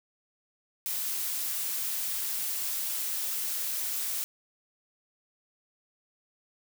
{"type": "noise", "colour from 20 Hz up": "blue", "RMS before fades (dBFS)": -32, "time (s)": [0.86, 4.24], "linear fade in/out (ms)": 0, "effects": []}